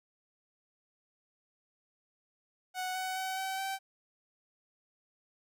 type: tone with pitch steps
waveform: sawtooth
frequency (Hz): 740 / 748.2 / 756.4 / 764.8 / 773.2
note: F#5 / F#5 / F#5 / G5 / G5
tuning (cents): 0 / +19 / +38 / -43 / -24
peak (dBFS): -30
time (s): 2.74-3.79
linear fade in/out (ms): 50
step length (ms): 210
effects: none